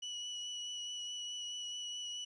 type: tone with vibrato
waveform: 35% pulse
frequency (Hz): 2941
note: F#7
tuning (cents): -11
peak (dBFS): -38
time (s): 0.02-2.25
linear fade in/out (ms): 10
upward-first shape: triangle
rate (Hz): 4.7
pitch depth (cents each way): 17
effects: resampled to 22050 Hz + 12-bit